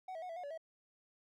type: tone with pitch steps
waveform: triangle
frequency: 748 / 648 / 730 / 662 / 721 / 571 / 647 Hz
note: F#5 / E5 / F#5 / E5 / F#5 / D5 / E5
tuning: +19 / -30 / -24 / +7 / -45 / -49 / -32 cents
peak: -40 dBFS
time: 0.08-0.577 s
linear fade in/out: 5 ms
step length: 71 ms
effects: none